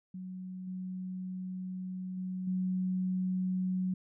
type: tone with level steps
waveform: sine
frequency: 185 Hz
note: F#3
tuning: in tune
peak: -39 / -36 / -34 / -29 dBFS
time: 0.14-3.94 s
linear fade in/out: 5 ms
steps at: 0.67 / 2.17 / 2.47 s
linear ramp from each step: 5 ms
effects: none